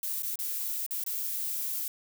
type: noise with dropouts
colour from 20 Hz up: violet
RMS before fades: -33 dBFS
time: 0.03-1.88 s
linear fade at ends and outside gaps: 2 ms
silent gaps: 0.223-0.231 / 0.357-0.389 / 0.864-0.908 / 1.039-1.063 s
effects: none